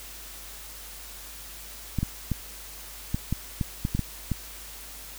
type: clicks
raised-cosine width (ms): 5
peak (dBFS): -13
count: 10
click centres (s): 1.987 / 2.03 / 2.317 / 3.145 / 3.326 / 3.612 / 3.851 / 3.95 / 3.993 / 4.317
effects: added 50 Hz sine -47 dBFS peak until 5.18 s + white hiss -43 dBFS RMS until 5.18 s